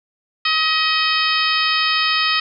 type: harmonic tone with a mistuned harmonic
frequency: 633 Hz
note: D#5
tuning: 30 cents sharp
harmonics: 2 / 3 / 4 / 5 / 6 / 7 / 8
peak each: -21 / -23 / -22 / -23 / -25 / -25 / -24 dBFS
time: 0.45-2.4 s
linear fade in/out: 5 ms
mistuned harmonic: 5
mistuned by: -24 cents
effects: none